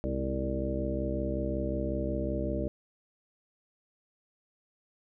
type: harmonic tone with a mistuned harmonic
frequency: 65.41 Hz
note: C2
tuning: in tune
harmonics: 1 / 2 / 3 / 4 / 5 / 6 / 7 / 9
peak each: -34 / -39 / -37 / -40 / -36 / -43 / -39 / -36 dBFS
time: 0.04-2.68 s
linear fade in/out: 0 ms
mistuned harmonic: 3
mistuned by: +73 cents
effects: none